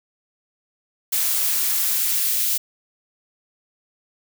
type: noise with high-pass filter sweep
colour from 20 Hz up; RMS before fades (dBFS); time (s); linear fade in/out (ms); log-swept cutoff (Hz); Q
blue; -21; 1.12-2.58; 10; 370 to 2400; 0.73
effects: none